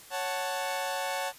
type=chord; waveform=sawtooth; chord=F# minor; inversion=second; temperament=equal; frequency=554.4 / 740 / 880 Hz; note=C#5 / F#5 / A5; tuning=0 / 0 / 0 cents; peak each=-31 dBFS; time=0.1-1.33 s; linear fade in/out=50 ms; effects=white hiss -51 dBFS RMS until 1.38 s + resampled to 32000 Hz